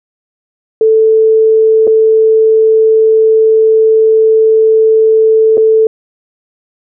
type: tone with dropouts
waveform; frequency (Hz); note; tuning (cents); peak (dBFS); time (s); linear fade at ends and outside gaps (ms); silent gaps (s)
sine; 441; A4; +4; -4; 0.81-5.87; 2; 1.87-1.875 / 5.572-5.578
effects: none